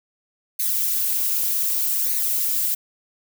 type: noise with flanger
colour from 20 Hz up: violet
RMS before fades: -22 dBFS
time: 0.59-2.75 s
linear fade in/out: 10 ms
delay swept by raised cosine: 0.46 to 5.46 ms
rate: 0.65 Hz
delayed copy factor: +0.55
effects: none